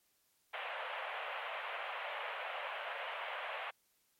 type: band-pass noise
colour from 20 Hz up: pink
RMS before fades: -42 dBFS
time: 0.53-3.71 s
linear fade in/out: 10 ms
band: 540 to 3100 Hz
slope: 48 dB/octave
effects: white hiss -75 dBFS RMS until 4.19 s + MP3 64 kbps